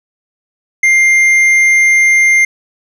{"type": "tone with tanh clipping", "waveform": "sine", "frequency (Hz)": 2100, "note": "C7", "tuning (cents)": 6, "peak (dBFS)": -7, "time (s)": [0.83, 2.45], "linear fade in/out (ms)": 5, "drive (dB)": 7, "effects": []}